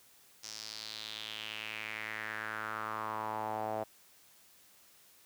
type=tone with band-pass filter sweep; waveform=sawtooth; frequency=108.8 Hz; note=A2; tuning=19 cents flat; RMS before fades=-40 dBFS; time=0.43-3.84 s; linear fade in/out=10 ms; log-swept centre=5700 to 670 Hz; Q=3.9; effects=white hiss -62 dBFS RMS until 5.25 s + high-pass 60 Hz 12 dB/octave

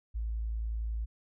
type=tone; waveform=sine; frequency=55.4 Hz; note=A1; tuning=13 cents sharp; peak=-31 dBFS; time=0.14-1.06 s; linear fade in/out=20 ms; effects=none

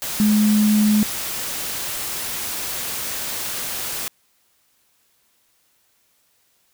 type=tone in noise; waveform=sine; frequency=211.6 Hz; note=G#3; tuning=33 cents sharp; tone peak=-13 dBFS; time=0.2-1.03 s; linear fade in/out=0 ms; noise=white; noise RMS=-27 dBFS; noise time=0.02-4.08 s; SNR=+11 dB; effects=white hiss -63 dBFS RMS until 6.73 s

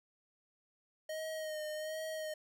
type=tone with vibrato; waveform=square; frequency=622.3 Hz; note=D#5; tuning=in tune; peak=-39 dBFS; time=1.09-2.34 s; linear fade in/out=5 ms; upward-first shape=sine; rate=1.3 Hz; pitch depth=33 cents each way; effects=none

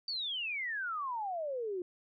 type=exponential sweep; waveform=sine; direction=down; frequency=4649 to 347.4 Hz; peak=-34 dBFS; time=0.08-1.82 s; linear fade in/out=2 ms; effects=none

